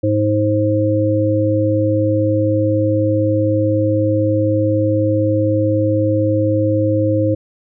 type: harmonic tone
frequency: 105.5 Hz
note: G#2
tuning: 28 cents sharp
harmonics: 1 / 3 / 5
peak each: -17 / -17 / -17 dBFS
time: 0.03-7.35 s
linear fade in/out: 10 ms
effects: none